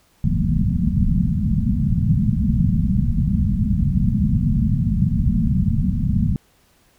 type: low-pass noise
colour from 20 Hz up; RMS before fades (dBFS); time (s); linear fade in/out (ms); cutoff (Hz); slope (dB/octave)
white; -18; 0.24-6.36; 2; 230; 96
effects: pink hiss -58 dBFS RMS until 6.98 s